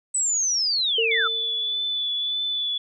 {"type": "linear sweep", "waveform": "sine", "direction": "down", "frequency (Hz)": [8100, 1241], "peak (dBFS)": -20, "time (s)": [0.14, 1.28], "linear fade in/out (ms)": 10}
{"type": "tone with exponential decay", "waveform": "sine", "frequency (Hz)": 453, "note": "A#4", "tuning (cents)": -50, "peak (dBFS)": -21, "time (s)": [0.98, 1.9], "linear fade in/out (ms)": 5, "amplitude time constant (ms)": 200}
{"type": "tone with vibrato", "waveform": "sine", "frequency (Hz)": 3470, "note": "A7", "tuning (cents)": -25, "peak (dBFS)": -23, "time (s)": [1.11, 2.78], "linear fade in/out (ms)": 5, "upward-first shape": "triangle", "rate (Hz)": 1.7, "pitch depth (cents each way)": 26}
{"effects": []}